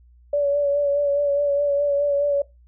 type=tone with vibrato; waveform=sine; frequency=572 Hz; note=D5; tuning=46 cents flat; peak=-17 dBFS; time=0.33-2.42 s; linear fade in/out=5 ms; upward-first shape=sine; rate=4.8 Hz; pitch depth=27 cents each way; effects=noise-tail reverb RT60 0.2 s tail -19 dB re dry + added 60 Hz sine -49 dBFS peak until 2.67 s

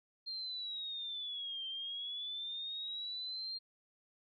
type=linear two-way sweep; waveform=sine; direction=down then up; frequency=4213 to 3136 to 4213 Hz; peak=-39 dBFS; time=0.26-3.59 s; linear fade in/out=20 ms; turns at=1.66 s; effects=none

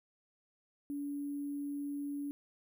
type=tone with sample-and-hold; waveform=sine; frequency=285.9 Hz; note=D4; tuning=46 cents flat; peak=-36 dBFS; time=0.9-2.31 s; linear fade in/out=0 ms; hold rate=11025 Hz; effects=none

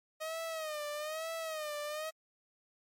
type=tone with vibrato; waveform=sawtooth; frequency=622.3 Hz; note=D#5; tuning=in tune; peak=-33 dBFS; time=0.2-2.11 s; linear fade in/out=20 ms; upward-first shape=sine; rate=1.1 Hz; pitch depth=92 cents each way; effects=MP3 64 kbps

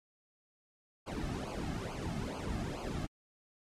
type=noise with flanger; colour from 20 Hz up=brown; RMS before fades=-38 dBFS; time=1.06-3.07 s; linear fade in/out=20 ms; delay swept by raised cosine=0.53 to 2.13 ms; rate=2.3 Hz; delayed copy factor=-0.9; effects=low-pass 9000 Hz 12 dB/octave + MP3 64 kbps

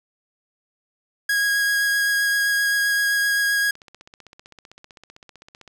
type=tone with vibrato; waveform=45% pulse; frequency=1646 Hz; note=G#6; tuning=16 cents flat; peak=-18 dBFS; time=1.29-3.71 s; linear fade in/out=5 ms; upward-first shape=sine; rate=7.7 Hz; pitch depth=10 cents each way
type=click train; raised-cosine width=0.2 ms; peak=-27 dBFS; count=32; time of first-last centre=3.69-5.677 s; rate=15.6 Hz
effects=none

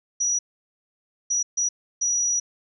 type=tone bursts at uneven times; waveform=sine; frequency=5830 Hz; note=F#8; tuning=26 cents flat; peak=-20 dBFS; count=4; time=0.2-0.39 / 1.3-1.43 / 1.57-1.69 / 2.01-2.4 s; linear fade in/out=10 ms; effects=none

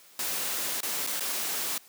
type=noise with dropouts; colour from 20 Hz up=white; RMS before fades=-31 dBFS; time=0.19-1.78 s; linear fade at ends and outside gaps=2 ms; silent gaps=0.806-0.83 / 1.066-1.072 / 1.197-1.206 s; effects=white hiss -55 dBFS RMS until 1.88 s + high-pass 200 Hz 12 dB/octave

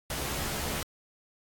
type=noise with comb filter; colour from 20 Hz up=pink; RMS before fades=-33 dBFS; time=0.1-0.83 s; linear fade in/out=2 ms; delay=14 ms; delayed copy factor=+0.65; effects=AAC 64 kbps

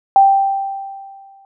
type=tone with exponential decay; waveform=sine; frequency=784 Hz; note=G5; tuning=in tune; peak=-4 dBFS; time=0.16-1.45 s; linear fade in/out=1 ms; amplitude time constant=280 ms; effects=none

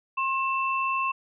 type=tone pair together; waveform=sine; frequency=1067.9 / 2663 Hz; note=C6 / E7; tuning=+35 / +17 cents; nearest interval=octave + major third; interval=1582 cents; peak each=-25 / -29 dBFS; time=0.17-1.12 s; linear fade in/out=10 ms; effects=none

